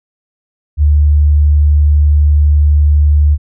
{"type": "tone", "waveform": "sine", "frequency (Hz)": 74, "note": "D2", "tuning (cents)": 14, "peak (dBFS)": -5, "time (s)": [0.77, 3.38], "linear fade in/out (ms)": 50, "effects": []}